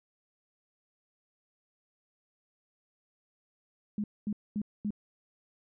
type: tone bursts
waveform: sine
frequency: 208.6 Hz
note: G#3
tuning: 8 cents sharp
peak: -29 dBFS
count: 4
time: 3.98-4.906 s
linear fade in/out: 2 ms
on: 59 ms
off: 230 ms
effects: none